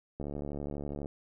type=click train; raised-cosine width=2 ms; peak=-25 dBFS; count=63; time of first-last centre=0.2-1.059 s; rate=72.2 Hz; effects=none